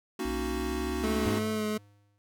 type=chord; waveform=square; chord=D# minor seventh; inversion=second; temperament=equal; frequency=233.1 / 277.2 / 311.1 / 370 Hz; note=A#3 / C#4 / D#4 / F#4; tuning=0 / 0 / 0 / 0 cents; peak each=-38 / -38 / -38 / -35 dBFS; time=0.19-1.39 s; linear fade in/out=5 ms
type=linear sweep; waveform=sine; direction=up; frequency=58.27 to 71.9 Hz; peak=-35 dBFS; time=0.25-1.3 s; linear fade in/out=5 ms
type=tone with vibrato; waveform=25% pulse; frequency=215.2 Hz; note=A3; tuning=38 cents flat; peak=-25 dBFS; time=1.03-1.78 s; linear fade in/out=10 ms; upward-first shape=sine; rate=2.7 Hz; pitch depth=19 cents each way
type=tone with exponential decay; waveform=square; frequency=102.2 Hz; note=G#2; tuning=27 cents flat; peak=-30 dBFS; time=1.26-2.18 s; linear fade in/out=0 ms; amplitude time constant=200 ms
effects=none